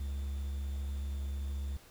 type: tone with quantisation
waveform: triangle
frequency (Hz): 69.3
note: C#2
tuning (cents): 0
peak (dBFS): -32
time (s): 0-1.77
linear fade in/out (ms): 5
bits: 10
effects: pink hiss -58 dBFS RMS until 1.9 s